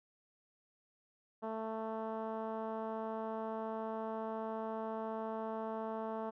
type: tone with low-pass filter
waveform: 10% pulse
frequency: 221.4 Hz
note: A3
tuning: 11 cents sharp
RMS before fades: -40 dBFS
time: 1.42-6.31 s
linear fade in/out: 20 ms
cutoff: 890 Hz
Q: 1.2
effects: none